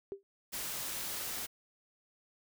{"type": "tone with exponential decay", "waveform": "sine", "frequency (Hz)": 395.1, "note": "G4", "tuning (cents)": 14, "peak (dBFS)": -33, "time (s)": [0.12, 0.23], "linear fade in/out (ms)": 0, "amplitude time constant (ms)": 22}
{"type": "noise", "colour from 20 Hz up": "white", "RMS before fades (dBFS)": -39, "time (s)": [0.52, 1.47], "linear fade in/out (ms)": 20}
{"effects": []}